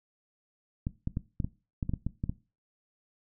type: clicks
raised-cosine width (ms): 5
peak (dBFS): -18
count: 11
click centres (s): 0.869 / 1.074 / 1.171 / 1.402 / 1.445 / 1.828 / 1.894 / 1.937 / 2.066 / 2.239 / 2.295
effects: noise-tail reverb RT60 0.3 s tail -18 dB re dry

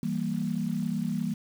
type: chord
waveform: sine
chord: E diminished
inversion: none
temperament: equal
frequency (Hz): 164.81 / 196 / 233.1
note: E3 / G3 / Bb3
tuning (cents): 0 / 0 / 0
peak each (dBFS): -32 / -31 / -31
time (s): 0.03-1.34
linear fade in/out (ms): 2
effects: 8-bit

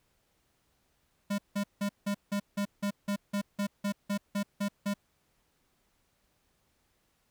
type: tone bursts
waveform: square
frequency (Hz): 202.1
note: G#3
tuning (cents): -47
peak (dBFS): -29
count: 15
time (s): 1.3-4.94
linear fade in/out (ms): 10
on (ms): 84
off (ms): 170
effects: pink hiss -73 dBFS RMS until 7.3 s

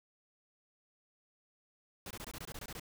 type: noise bursts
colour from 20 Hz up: pink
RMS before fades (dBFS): -45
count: 11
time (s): 2.06-2.797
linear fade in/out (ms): 2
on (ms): 47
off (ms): 22
effects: none

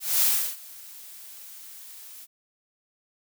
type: noise with ADSR envelope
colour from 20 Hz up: blue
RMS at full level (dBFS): -20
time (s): 0-2.27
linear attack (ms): 220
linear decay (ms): 340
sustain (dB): -24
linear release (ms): 36
effects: none

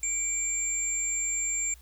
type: tone pair together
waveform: sine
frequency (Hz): 2310 / 7324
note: D7 / A#8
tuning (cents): -29 / -32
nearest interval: octave + minor sixth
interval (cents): 1997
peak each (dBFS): -35 / -27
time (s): 0.03-1.74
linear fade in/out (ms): 2
effects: added 60 Hz sine -50 dBFS peak until 1.81 s + white hiss -59 dBFS RMS until 1.81 s

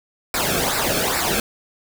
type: noise with flanger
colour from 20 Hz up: pink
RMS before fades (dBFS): -21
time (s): 0.34-1.4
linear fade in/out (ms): 2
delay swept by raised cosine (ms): 0.31 to 1.05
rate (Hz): 2.4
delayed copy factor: -0.75
effects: none

